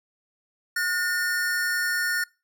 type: tone pair together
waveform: square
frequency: 1444 / 1812.5 Hz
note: F#6 / A#6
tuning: -43 / -49 cents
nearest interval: major third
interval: 394 cents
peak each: -27 dBFS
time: 0.76-2.24 s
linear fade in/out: 5 ms
effects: noise-tail reverb RT60 0.3 s tail -25 dB re dry